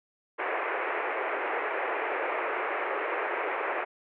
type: band-pass noise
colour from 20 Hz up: pink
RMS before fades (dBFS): -31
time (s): 0.38-3.85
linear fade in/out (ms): 20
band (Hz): 370 to 2400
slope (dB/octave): 48
effects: none